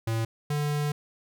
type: tone pair in turn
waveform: square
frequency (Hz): 113 / 147.33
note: A2 / D3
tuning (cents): +47 / +6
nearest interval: perfect fourth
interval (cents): 459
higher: second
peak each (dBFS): -26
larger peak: neither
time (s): 0.07-0.25 / 0.5-0.92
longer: second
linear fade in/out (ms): 5
effects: none